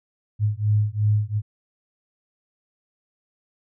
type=beating tone pair; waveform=sine; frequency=104.1 / 106.9 Hz; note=G#2 / A2; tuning=+5 / -49 cents; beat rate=2.8 Hz; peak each=-21 dBFS; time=0.39-1.42 s; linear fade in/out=50 ms; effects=none